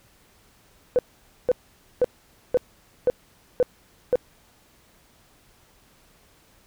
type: tone bursts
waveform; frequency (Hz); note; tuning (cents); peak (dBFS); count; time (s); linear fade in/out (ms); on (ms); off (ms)
sine; 498.6; B4; +16; -14; 7; 0.96-4.156; 0; 28; 500
effects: tanh soft clip ceiling -10 dBFS + pink hiss -58 dBFS RMS until 6.66 s